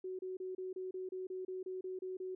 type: tone bursts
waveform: sine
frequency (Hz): 372.2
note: F#4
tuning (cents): +10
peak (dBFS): -39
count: 13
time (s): 0.04-2.35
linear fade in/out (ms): 5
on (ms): 150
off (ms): 30
effects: none